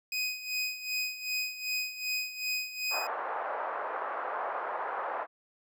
25% pulse tone with tremolo, 2504 Hz, D#7, 10 cents sharp, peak -25 dBFS, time 0.12-3.07 s, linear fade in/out 2 ms, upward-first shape sine, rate 2.6 Hz, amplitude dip 75%
pink band-pass noise, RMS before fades -35 dBFS, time 2.9-5.27 s, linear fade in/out 50 ms, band 590 to 1400 Hz, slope 24 dB/octave
effects none

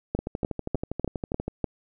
two click trains, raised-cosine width 2 ms, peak -11 / -16 dBFS, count 6 / 17, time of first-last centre 0.15-1.643 / 0.19-1.48 s, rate 3.35 / 12.4 Hz, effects none

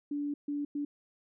sine tone bursts at uneven times, 289.6 Hz, D4, 24 cents flat, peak -31 dBFS, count 3, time 0.11-0.34 / 0.48-0.65 / 0.75-0.85 s, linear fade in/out 5 ms, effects none

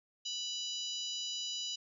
harmonic tone, 985 Hz, B5, 5 cents flat, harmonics 3 / 4 / 5 / 6 / 7, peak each -40 / -42 / -44 / -46 / -47 dBFS, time 0.25-1.76 s, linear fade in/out 10 ms, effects none

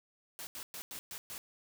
white noise bursts at uneven times, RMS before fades -44 dBFS, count 6, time 0.39-0.47 / 0.55-0.63 / 0.74-0.82 / 0.91-0.99 / 1.11-1.18 / 1.3-1.38 s, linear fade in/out 0 ms, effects none

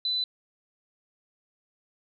sine tone, 4000 Hz, B7, 21 cents sharp, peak -25 dBFS, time 0.05-0.24 s, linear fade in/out 2 ms, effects none

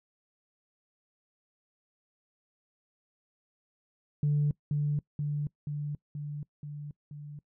sine tone with echo, 146.83 Hz, D3, in tune, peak -22 dBFS, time 4.23-4.51 s, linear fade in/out 2 ms, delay 480 ms, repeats 6, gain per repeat -3 dB, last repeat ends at 7.39 s, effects noise-tail reverb RT60 0.1 s tail -23 dB re dry + tanh soft clip ceiling -20 dBFS

